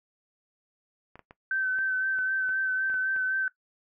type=clicks; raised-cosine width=0.5 ms; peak=-31 dBFS; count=9; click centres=1.156 / 1.193 / 1.309 / 1.788 / 2.188 / 2.492 / 2.9 / 2.942 / 3.163 s
type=tone with vibrato; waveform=sine; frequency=1536 Hz; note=G6; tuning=36 cents flat; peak=-25 dBFS; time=1.51-3.48 s; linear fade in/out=2 ms; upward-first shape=sine; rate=3.9 Hz; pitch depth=24 cents each way
effects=noise-tail reverb RT60 0.1 s tail -17 dB re dry